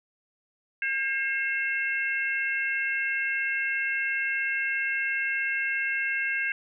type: harmonic tone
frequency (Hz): 537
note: C5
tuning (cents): +45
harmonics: 3 / 4 / 5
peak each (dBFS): -28 / -30 / -32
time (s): 0.82-6.52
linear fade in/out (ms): 2
effects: none